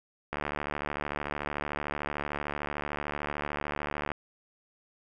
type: click train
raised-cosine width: 0.5 ms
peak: -17 dBFS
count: 279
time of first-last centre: 0.33-4.117 s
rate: 73.4 Hz
effects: none